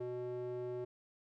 square tone with band-pass filter, 123.47 Hz, B2, in tune, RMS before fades -41 dBFS, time 0-0.85 s, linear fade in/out 10 ms, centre 440 Hz, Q 5.9, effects none

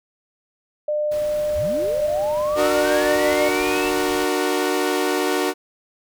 sine tone, 600 Hz, D5, 37 cents sharp, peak -19 dBFS, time 0.88-3.49 s, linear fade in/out 5 ms
pink noise, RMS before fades -38 dBFS, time 1.11-4.25 s, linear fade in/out 10 ms
sine linear sweep, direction up, 34.17 to 2704 Hz, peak -27 dBFS, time 1.54-3.91 s, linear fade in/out 20 ms
sawtooth chord, D augmented, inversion none, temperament equal with one note detuned, 296.9 / 370 / 466.2 Hz, D4 / F#4 / A#4, +19 / 0 / 0 cents, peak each -20 / -18 / -21 dBFS, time 2.55-5.54 s, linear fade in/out 50 ms
effects none

